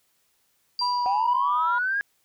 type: tone with exponential decay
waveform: sine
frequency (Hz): 4728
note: D8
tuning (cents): +11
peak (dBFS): -23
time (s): 0.79-1.48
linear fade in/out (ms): 1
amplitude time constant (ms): 150
type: tone with vibrato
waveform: sine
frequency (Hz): 980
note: B5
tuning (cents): -14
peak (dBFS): -22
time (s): 0.81-1.79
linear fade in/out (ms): 10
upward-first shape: triangle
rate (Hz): 3.2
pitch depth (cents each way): 11
type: linear sweep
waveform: sine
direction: up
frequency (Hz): 740 to 1661.2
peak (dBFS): -22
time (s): 1.06-2.01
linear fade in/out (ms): 0
effects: tanh soft clip ceiling -14 dBFS + white hiss -68 dBFS RMS until 2.24 s